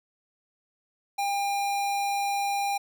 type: tone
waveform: square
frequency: 802 Hz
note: G5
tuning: 39 cents sharp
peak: -26 dBFS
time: 1.18-2.78 s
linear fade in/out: 10 ms
effects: none